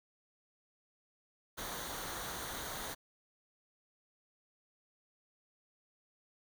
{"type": "noise with comb filter", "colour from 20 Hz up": "pink", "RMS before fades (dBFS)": -42, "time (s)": [1.57, 2.95], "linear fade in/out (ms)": 20, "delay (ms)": 0.39, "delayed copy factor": -0.55, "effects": []}